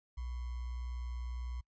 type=tone with sample-and-hold; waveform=sine; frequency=60.8 Hz; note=B1; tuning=26 cents flat; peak=-37 dBFS; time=0.17-1.61 s; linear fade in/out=10 ms; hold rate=1050 Hz; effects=noise-tail reverb RT60 0.1 s tail -24 dB re dry + resampled to 16000 Hz